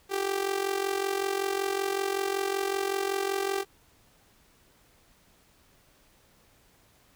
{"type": "tone with amplitude modulation", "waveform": "sawtooth", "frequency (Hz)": 392, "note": "G4", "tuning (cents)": 0, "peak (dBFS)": -20, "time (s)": [0.09, 3.65], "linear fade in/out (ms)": 50, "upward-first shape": "sine", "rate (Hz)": 45.3, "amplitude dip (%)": 75, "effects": ["pink hiss -62 dBFS RMS until 7.15 s"]}